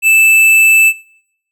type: tone with hard clipping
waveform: triangle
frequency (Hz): 2637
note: E7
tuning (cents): 0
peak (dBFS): -7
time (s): 0.02-0.93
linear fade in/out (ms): 50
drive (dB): 16
effects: noise-tail reverb RT60 0.7 s tail -21 dB re dry